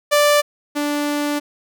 sawtooth tone pair in turn, 587.3 / 292.6 Hz, D5 / D4, 0 / -6 cents, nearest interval octave, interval 1206 cents, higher first, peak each -8 / -15 dBFS, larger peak first, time 0.11-0.42 / 0.75-1.4 s, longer second, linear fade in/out 20 ms, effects none

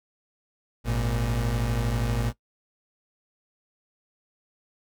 35% pulse tone pair together, 52.73 / 117.9 Hz, G#1 / A#2, +27 / +20 cents, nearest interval octave + major second, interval 1393 cents, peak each -25 dBFS, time 0.84-2.33 s, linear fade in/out 50 ms, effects noise-tail reverb RT60 0.1 s tail -19 dB re dry

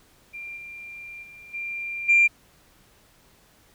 sine tone with level steps, 2381 Hz, D7, 23 cents sharp, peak -34 / -37 / -43 / -29 / -13 dBFS, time 0.33-2.28 s, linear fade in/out 20 ms, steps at 0.56 / 1.22 / 1.53 / 2.08 s, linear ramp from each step 20 ms, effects tanh soft clip ceiling -9 dBFS + pink hiss -58 dBFS RMS until 3.74 s

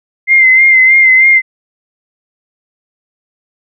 sine tone with vibrato, 2084 Hz, C7, 7 cents flat, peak -3 dBFS, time 0.27-1.42 s, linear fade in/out 50 ms, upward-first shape sine, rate 3.2 Hz, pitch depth 37 cents each way, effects none

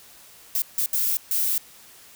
violet noise bursts at uneven times, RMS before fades -23 dBFS, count 4, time 0.55-0.62 / 0.78-0.86 / 0.93-1.17 / 1.31-1.58 s, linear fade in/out 2 ms, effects white hiss -49 dBFS RMS until 2.15 s

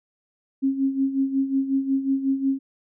sine tone with tremolo, 270.3 Hz, C#4, 44 cents flat, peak -17 dBFS, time 0.62-2.59 s, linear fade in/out 20 ms, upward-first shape sine, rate 5.5 Hz, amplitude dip 70%, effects none

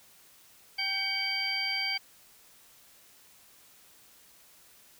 harmonic tone with a mistuned harmonic, 784 Hz, G5, in tune, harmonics 1 / 2 / 3 / 4 / 6, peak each -41 / -43 / -32 / -37 / -32 dBFS, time 0.78-1.98 s, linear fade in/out 10 ms, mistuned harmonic 3, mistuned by -69 cents, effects white hiss -58 dBFS RMS until 4.99 s

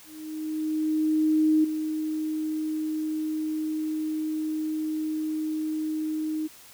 sine tone with ADSR envelope, 311.1 Hz, D#4, in tune, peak -17 dBFS, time 0.04-6.48 s, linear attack 1600 ms, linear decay 7 ms, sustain -9 dB, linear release 21 ms, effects white hiss -50 dBFS RMS until 6.73 s

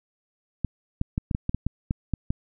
clicks, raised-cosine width 5 ms, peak -12 dBFS, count 11, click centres 0.647 / 1.014 / 1.179 / 1.312 / 1.349 / 1.494 / 1.546 / 1.666 / 1.909 / 2.137 / 2.305 s, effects none

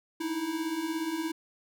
square beating tone pair, 308.9 / 325.9 Hz, D#4 / E4, -12 / -20 cents, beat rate 17 Hz, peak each -37 / -32 dBFS, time 0.2-1.32 s, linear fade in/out 10 ms, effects none

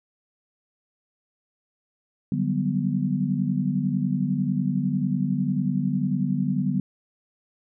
sine chord, G major seventh, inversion second, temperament equal, 146.83 / 185 / 196 / 246.9 Hz, D3 / F#3 / G3 / B3, 0 / 0 / 0 / 0 cents, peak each -27 dBFS, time 2.32-6.8 s, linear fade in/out 2 ms, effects none

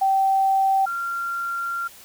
sine tone pair in turn, 775 / 1380.9 Hz, G5 / F6, -20 / -20 cents, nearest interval minor seventh, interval 1000 cents, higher second, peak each -16 / -24 dBFS, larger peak first, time 0.01-0.86 / 0.86-1.88 s, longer second, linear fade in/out 10 ms, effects white hiss -46 dBFS RMS until 2.04 s

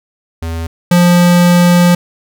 square tone pair in turn, 82.41 / 175.63 Hz, E2 / F3, 0 / +10 cents, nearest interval octave + minor second, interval 1310 cents, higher second, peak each -18 / -6 dBFS, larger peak second, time 0.42-0.67 / 0.91-1.95 s, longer second, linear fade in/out 5 ms, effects none

